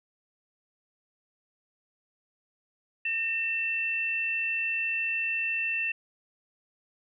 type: tone pair together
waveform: sine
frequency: 1826.1 / 2680 Hz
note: A#6 / E7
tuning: -36 / +28 cents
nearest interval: perfect fifth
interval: 664 cents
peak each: -35 / -27 dBFS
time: 3.05-5.92 s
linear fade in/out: 5 ms
effects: none